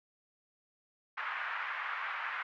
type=band-pass noise; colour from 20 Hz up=pink; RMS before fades=-38 dBFS; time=1.17-2.43 s; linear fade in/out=10 ms; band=1100 to 2100 Hz; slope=24 dB/octave; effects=none